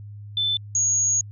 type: tone pair in turn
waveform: sine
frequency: 3525 / 6647 Hz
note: A7 / G#8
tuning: +2 / +1 cents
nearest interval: major seventh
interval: 1099 cents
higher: second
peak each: -20 / -18 dBFS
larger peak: second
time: 0.37-0.57 / 0.75-1.21 s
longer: second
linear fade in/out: 2 ms
effects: added 103 Hz sine -36 dBFS peak until 1.31 s